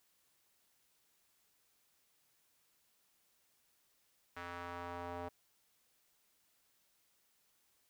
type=tone with band-pass filter sweep; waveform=square; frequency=87.31 Hz; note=F2; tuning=in tune; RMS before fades=-45 dBFS; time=4.36-5.29 s; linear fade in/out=10 ms; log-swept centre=1500 to 720 Hz; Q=1.4; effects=white hiss -75 dBFS RMS until 7.89 s